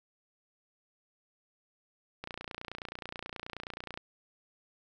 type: click train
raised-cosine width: 0.3 ms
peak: -23 dBFS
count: 52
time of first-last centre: 2.24-3.975 s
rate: 29.4 Hz
effects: none